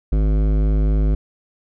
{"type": "tone with hard clipping", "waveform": "sine", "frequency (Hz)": 52, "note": "G#1", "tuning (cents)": 3, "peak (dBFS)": -16, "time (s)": [0.12, 1.15], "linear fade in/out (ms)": 5, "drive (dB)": 15, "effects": []}